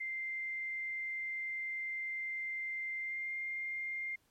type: tone with pitch glide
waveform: sine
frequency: 2090 to 2111 Hz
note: C7 to C7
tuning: -2 to +15 cents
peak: -36 dBFS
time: 0-4.16 s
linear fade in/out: 10 ms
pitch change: +17 cents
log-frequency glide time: 2.99-3.33 s
effects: pink hiss -73 dBFS RMS until 4.3 s + MP3 64 kbps